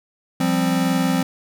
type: chord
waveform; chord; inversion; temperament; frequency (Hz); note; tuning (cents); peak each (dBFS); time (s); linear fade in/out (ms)
square; F suspended second; none; equal; 174.61 / 196 / 261.6; F3 / G3 / C4; 0 / 0 / 0; -22 / -25 / -21; 0.4-1.23; 5
effects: none